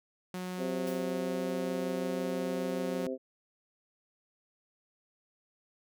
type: tone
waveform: sawtooth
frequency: 182.5 Hz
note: F#3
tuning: 24 cents flat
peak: -32 dBFS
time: 0.34-3.07 s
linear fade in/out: 2 ms
type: harmonic tone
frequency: 130.5 Hz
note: C3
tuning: 4 cents flat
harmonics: 2 / 3 / 4 / 5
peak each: -37 / -38 / -36 / -46 dBFS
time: 0.57-3.18 s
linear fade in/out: 50 ms
type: noise with exponential decay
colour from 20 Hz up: white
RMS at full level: -45 dBFS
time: 0.87-1.22 s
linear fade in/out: 2 ms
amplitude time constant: 74 ms
effects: none